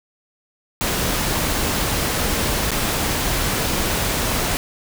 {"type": "noise with dropouts", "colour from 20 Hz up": "pink", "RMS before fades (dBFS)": -21, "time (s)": [0.81, 4.57], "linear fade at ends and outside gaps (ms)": 0, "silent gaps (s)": [2.707, 2.716], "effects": []}